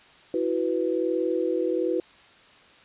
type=chord; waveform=sine; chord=E suspended second; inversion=none; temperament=just; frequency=329.6 / 370.8 / 494.4 Hz; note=E4 / F#4 / B4; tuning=0 / +4 / +2 cents; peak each=-27 dBFS; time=0.34-2 s; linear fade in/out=2 ms; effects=white hiss -53 dBFS RMS until 2.84 s + resampled to 8000 Hz